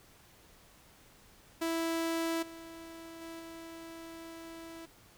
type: tone with level steps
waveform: sawtooth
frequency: 329.6 Hz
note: E4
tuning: in tune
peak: -27 / -42 / -39 / -41 dBFS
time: 1.61-4.86 s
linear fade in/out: 10 ms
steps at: 2.42 / 3.21 / 3.39 s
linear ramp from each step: 10 ms
effects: pink hiss -60 dBFS RMS until 5.17 s